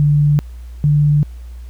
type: tone pair in turn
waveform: sine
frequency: 146.9 / 147.48 Hz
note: D3 / D3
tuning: +1 / +8 cents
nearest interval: unison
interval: 7 cents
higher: second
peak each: -9 dBFS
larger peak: neither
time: 0-0.39 / 0.84-1.23 s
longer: neither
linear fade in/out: 0 ms
effects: added 60 Hz sine -29 dBFS peak until 1.69 s + pink hiss -52 dBFS RMS until 1.69 s